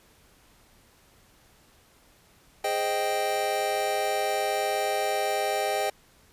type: chord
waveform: square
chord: Ab major seventh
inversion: none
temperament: equal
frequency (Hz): 415.3 / 523.3 / 622.3 / 784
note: Ab4 / C5 / Eb5 / G5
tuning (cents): 0 / 0 / 0 / 0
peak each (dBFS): -33 / -34 / -31 / -29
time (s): 2.64-5.9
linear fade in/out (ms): 5
effects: pink hiss -59 dBFS RMS until 6.32 s + resampled to 32000 Hz